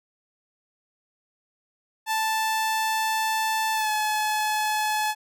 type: tone with pitch glide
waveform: sawtooth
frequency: 880 to 855.4 Hz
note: A5 to A5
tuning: 0 to -49 cents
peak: -19 dBFS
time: 2.06-5.15 s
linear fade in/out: 50 ms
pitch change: -49 cents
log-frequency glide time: 3.74-3.9 s
effects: none